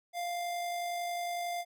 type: tone with amplitude modulation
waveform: square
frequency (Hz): 698.5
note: F5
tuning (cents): 0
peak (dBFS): -33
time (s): 0.13-1.65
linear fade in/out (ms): 50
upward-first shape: sine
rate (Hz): 51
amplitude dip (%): 25
effects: none